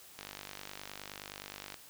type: click train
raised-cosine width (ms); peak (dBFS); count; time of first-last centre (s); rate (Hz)
0.2; -25; 78; 0.19-1.742; 49.6
effects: white hiss -55 dBFS RMS until 1.89 s